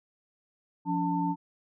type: tone cluster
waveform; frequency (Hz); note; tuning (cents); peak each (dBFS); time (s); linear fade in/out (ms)
sine; 175.2 / 285.2 / 894; F3 / C#4 / A5; +6 / +49 / +27; -30; 0.85-1.36; 50
effects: none